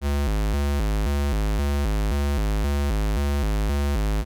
square tone with vibrato, 61 Hz, B1, 21 cents flat, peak -21 dBFS, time 0.01-4.25 s, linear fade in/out 50 ms, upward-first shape square, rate 1.9 Hz, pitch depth 270 cents each way, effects none

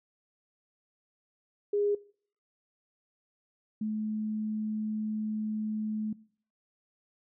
sine tone pair in turn, 410 / 215.2 Hz, G#4 / A3, -22 / -38 cents, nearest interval major seventh, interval 1116 cents, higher first, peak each -25 / -29 dBFS, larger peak first, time 1.73-1.95 / 3.81-6.13 s, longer second, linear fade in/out 5 ms, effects noise-tail reverb RT60 0.5 s tail -21 dB re dry

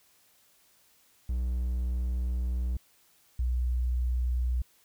triangle / sine tone pair in turn, 61.5 / 61.5 Hz, B1 / B1, -7 / -7 cents, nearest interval unison, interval 0 cents, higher neither, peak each -25 dBFS, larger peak neither, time 1.29-2.77 / 3.39-4.62 s, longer first, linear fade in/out 5 ms, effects white hiss -64 dBFS RMS until 4.84 s

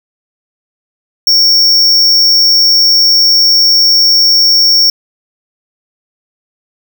square tone, 5490 Hz, F8, 31 cents flat, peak -5 dBFS, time 1.27-4.9 s, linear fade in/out 2 ms, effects none

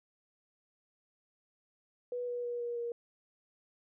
sine tone with pitch steps, 490 / 485.5 / 481 / 476.6 / 472.2 Hz, B4 / B4 / B4 / A#4 / A#4, -14 / -30 / -46 / +38 / +22 cents, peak -34 dBFS, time 2.12-2.92 s, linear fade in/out 2 ms, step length 160 ms, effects none

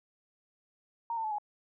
sine tone with pitch steps, 929 / 896.3 / 864.8 / 834.4 Hz, A#5 / A5 / A5 / G#5, -6 / +32 / -30 / +8 cents, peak -31 dBFS, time 1.1-1.384 s, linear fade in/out 2 ms, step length 71 ms, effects none

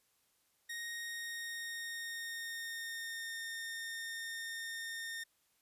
sawtooth tone with pitch glide, 1866 to 1827.6 Hz, A#6 to A#6, +1 to -35 cents, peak -37 dBFS, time 0.69-5.24 s, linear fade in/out 10 ms, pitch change -36 cents, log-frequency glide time 0.92-3.39 s, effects white hiss -75 dBFS RMS until 5.61 s + resampled to 32000 Hz

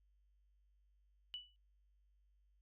sine tone with exponential decay, 2960 Hz, F#7, in tune, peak -40 dBFS, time 1.34-1.56 s, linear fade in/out 0 ms, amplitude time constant 46 ms, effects added 50 Hz sine -70 dBFS peak until 2.61 s

